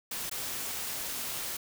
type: noise with dropouts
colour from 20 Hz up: white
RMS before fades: -36 dBFS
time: 0.11-1.57 s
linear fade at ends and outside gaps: 5 ms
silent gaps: 0.297-0.313 s
effects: none